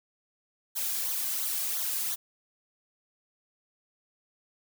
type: noise with flanger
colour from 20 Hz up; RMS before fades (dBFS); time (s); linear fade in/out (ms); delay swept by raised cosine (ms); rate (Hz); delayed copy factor
blue; -31; 0.75-2.16; 20; 0.38 to 2.28; 2.9; -0.7
effects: none